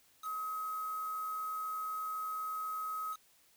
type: tone with quantisation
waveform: sine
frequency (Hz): 1273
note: D#6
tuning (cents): +39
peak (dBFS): -36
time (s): 0.22-3.17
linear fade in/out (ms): 50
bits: 8
effects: white hiss -67 dBFS RMS until 3.56 s